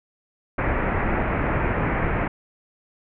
pink low-pass noise, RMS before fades -23 dBFS, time 0.58-2.28 s, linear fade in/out 5 ms, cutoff 2300 Hz, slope 48 dB/octave, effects none

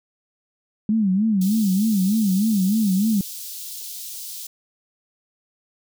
sine tone with vibrato, 203.7 Hz, G#3, 33 cents flat, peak -16 dBFS, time 0.89-3.21 s, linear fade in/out 2 ms, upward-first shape sine, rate 3.3 Hz, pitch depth 170 cents each way
white high-pass noise, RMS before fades -34 dBFS, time 1.41-4.47 s, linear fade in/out 5 ms, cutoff 3600 Hz, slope 24 dB/octave
effects none

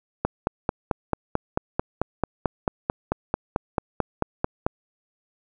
click train, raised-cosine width 1 ms, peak -7 dBFS, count 21, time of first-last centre 0.25-4.665 s, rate 4.53 Hz, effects none

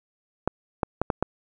clicks, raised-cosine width 1 ms, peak -8 dBFS, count 5, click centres 0.476 / 0.832 / 1.016 / 1.102 / 1.226 s, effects none

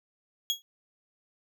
35% pulse tone with exponential decay, 3314 Hz, G#7, 4 cents flat, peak -20 dBFS, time 0.5-0.62 s, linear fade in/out 0 ms, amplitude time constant 25 ms, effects none

